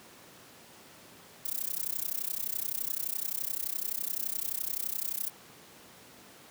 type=noise with amplitude modulation; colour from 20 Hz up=violet; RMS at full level=-30 dBFS; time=1.45-5.3 s; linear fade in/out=5 ms; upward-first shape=sine; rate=31.7 Hz; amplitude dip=100%; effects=pink hiss -53 dBFS RMS until 6.5 s + high-pass 150 Hz 12 dB/octave